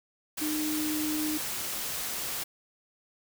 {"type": "tone in noise", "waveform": "sine", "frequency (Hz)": 306.1, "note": "D#4", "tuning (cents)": -28, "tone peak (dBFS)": -29, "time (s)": [0.41, 1.38], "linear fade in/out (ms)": 10, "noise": "white", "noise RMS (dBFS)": -34, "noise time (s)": [0.37, 2.44], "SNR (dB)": 2, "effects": []}